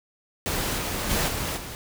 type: noise with level steps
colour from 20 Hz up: pink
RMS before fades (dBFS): -27 / -29 / -24 / -29 / -37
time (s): 0.46-1.75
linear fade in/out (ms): 0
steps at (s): 0.77 / 1.09 / 1.27 / 1.56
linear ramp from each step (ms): 20
effects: none